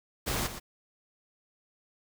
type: noise with echo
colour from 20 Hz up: pink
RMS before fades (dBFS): -31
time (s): 0.26-0.48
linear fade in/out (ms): 20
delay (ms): 120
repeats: 1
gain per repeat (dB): -10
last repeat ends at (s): 0.6
effects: none